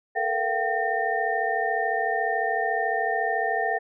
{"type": "tone cluster", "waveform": "sine", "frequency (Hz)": [441, 474.9, 690, 768, 1818], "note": ["A4", "A#4", "F5", "G5", "A#6"], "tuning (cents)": [4, 32, -21, -36, -44], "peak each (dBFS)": [-31, -34, -28, -27, -28], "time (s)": [0.15, 3.79], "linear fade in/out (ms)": 20, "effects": []}